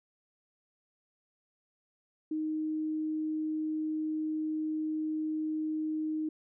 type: tone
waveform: sine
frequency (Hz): 311.1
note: D#4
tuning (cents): 0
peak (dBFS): -30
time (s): 2.31-6.29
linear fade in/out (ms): 5
effects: none